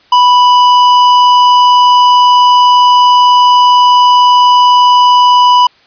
sine tone with tanh clipping, 987.8 Hz, B5, in tune, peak -5 dBFS, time 0.12-5.67 s, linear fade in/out 5 ms, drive 14 dB, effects white hiss -46 dBFS RMS until 5.86 s + resampled to 11025 Hz

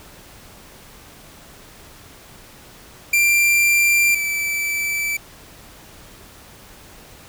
45% pulse tone pair in turn, 2369 / 2320 Hz, D7 / D7, +14 / -22 cents, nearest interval unison, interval 36 cents, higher first, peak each -13 / -20 dBFS, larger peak first, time 3.13-4.15 / 4.15-5.17 s, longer neither, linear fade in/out 5 ms, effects pink hiss -44 dBFS RMS until 7.28 s

